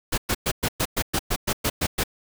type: noise bursts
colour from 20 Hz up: pink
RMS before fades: -23 dBFS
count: 12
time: 0.12-2.038 s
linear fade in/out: 10 ms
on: 59 ms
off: 110 ms
effects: none